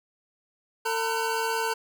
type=tone cluster; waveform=square; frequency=450.5 / 909 / 990 / 1510 Hz; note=A4 / A#5 / B5 / F#6; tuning=+41 / -44 / +4 / +35 cents; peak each=-31 / -30 / -35 / -33 dBFS; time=0.85-1.74 s; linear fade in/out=10 ms; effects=none